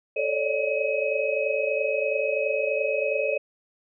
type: tone cluster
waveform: sine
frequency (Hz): 437.5 / 548 / 571 / 600 / 2542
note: A4 / C#5 / D5 / D5 / D#7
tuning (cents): -10 / -20 / -49 / +37 / +36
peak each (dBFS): -29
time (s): 0.16-3.38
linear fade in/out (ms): 10
effects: none